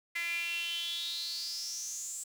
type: tone with high-pass filter sweep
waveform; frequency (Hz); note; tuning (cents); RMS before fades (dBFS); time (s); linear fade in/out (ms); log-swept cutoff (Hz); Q
sawtooth; 340.4; F4; -44; -37; 0.15-2.24; 10; 2100 to 7800; 9
effects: 10-bit

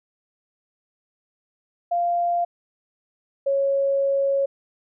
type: tone pair in turn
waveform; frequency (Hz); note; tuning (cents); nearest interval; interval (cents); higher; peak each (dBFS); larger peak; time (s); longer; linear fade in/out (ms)
sine; 695 / 551.6; F5 / C#5; -9 / -9; major third; 400; first; -19 / -18; second; 1.91-2.45 / 3.46-4.46; second; 10
effects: none

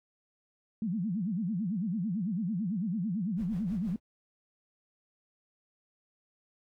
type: tone with vibrato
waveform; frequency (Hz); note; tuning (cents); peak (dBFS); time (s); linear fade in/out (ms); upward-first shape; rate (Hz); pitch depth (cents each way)
sine; 196; G3; 0; -29; 0.82-3.96; 2; sine; 9; 280
type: noise with tremolo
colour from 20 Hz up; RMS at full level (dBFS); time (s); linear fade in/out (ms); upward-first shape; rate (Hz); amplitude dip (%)
brown; -45; 3.36-4; 50; sine; 6.1; 65
effects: none

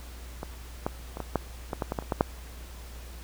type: clicks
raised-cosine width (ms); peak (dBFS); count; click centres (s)
1; -20 / -13 / -22 / -18 / -10 / -16 / -14 / -15 / -15 / -26 / -12 / -6; 12; 0.431 / 0.865 / 1.171 / 1.203 / 1.357 / 1.732 / 1.822 / 1.921 / 1.988 / 2.024 / 2.122 / 2.209
effects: added 60 Hz sine -41 dBFS peak until 3.23 s + pink hiss -49 dBFS RMS until 3.23 s

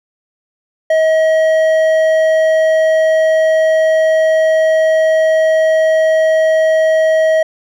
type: tone with hard clipping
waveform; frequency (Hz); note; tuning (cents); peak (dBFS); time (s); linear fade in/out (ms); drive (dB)
triangle; 636; D#5; +38; -10; 0.9-7.43; 5; 10
effects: none

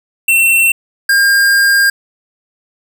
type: tone pair in turn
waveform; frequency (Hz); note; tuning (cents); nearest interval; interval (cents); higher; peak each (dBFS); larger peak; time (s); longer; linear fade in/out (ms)
square; 2705 / 1608.4; E7 / G6; +44 / +44; major sixth; 900; first; -8; neither; 0.28-0.72 / 1.09-1.9; second; 5
effects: none

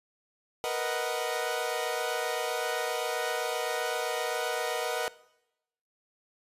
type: chord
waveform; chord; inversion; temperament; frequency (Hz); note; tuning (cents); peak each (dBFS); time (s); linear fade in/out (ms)
sawtooth; B major seventh; third; equal; 466.2 / 493.9 / 622.3 / 740; A#4 / B4 / D#5 / F#5; 0 / 0 / 0 / 0; -31; 0.64-5.08; 0
effects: noise-tail reverb RT60 0.9 s tail -20 dB re dry + resampled to 32000 Hz

